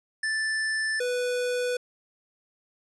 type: tone pair in turn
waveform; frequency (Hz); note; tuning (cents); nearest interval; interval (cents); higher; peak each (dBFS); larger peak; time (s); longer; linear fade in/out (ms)
square; 1760 / 493.9; A6 / B4; 0 / 0; octave + minor seventh; 2200; first; -26; neither; 0.23-1 / 1-1.77; neither; 5
effects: resampled to 24000 Hz